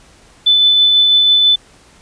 sine tone with tremolo, 3506 Hz, A7, 7 cents flat, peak -6 dBFS, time 0.46-1.56 s, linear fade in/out 10 ms, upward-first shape triangle, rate 6.1 Hz, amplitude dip 25%, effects pink hiss -46 dBFS RMS until 2.01 s + resampled to 22050 Hz

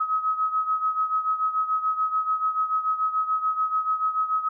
sine beating tone pair, 1273 / 1279.9 Hz, D#6 / D#6, +39 / +49 cents, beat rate 6.9 Hz, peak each -23 / -28 dBFS, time 0-4.49 s, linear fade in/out 10 ms, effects none

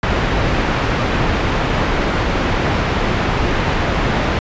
pink low-pass noise, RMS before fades -17 dBFS, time 0.03-4.39 s, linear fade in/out 2 ms, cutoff 2500 Hz, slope 12 dB/octave, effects resampled to 16000 Hz

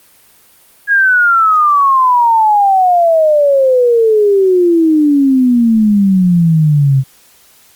sine exponential sweep, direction down, 1661.2 to 130.81 Hz, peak -6 dBFS, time 0.87-7.04 s, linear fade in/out 50 ms, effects white hiss -46 dBFS RMS until 7.75 s + Opus 32 kbps

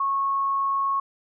sine tone, 1098 Hz, C#6, 17 cents flat, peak -21 dBFS, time 0-1 s, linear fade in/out 5 ms, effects none

